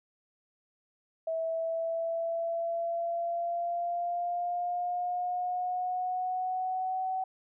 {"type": "exponential sweep", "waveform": "sine", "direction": "up", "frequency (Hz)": [650, 755], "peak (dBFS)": -29, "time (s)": [1.27, 7.24], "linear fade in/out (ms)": 5, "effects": []}